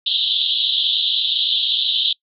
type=band-pass noise; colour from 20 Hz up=white; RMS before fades=-19 dBFS; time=0.06-2.13 s; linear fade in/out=5 ms; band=3100 to 3900 Hz; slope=96 dB/octave; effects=noise-tail reverb RT60 0.1 s tail -25 dB re dry